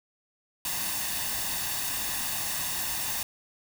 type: noise with comb filter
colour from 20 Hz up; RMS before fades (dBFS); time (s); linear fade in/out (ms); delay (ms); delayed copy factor
white; -31; 0.65-3.23; 2; 1.1; +0.6
effects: none